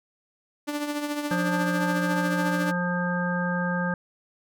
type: tone with tremolo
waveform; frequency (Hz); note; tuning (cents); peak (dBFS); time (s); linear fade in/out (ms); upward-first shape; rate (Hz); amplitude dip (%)
sawtooth; 293.7; D4; 0; -21; 0.67-2.72; 20; triangle; 14; 60
type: harmonic tone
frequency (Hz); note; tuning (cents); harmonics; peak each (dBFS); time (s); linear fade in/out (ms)
176.9; F3; +23; 1 / 3 / 5 / 7 / 9; -26 / -32 / -34 / -35 / -30; 1.31-3.94; 2
effects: none